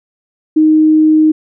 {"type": "tone", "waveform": "sine", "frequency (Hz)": 311.1, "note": "D#4", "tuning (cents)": 0, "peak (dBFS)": -5, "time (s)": [0.56, 1.32], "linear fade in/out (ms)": 10, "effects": []}